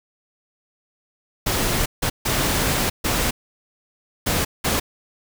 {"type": "noise bursts at uneven times", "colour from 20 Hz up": "pink", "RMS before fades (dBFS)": -21, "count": 6, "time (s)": [[1.46, 1.86], [2.02, 2.1], [2.25, 2.9], [3.04, 3.31], [4.26, 4.45], [4.64, 4.8]], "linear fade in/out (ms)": 10, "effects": []}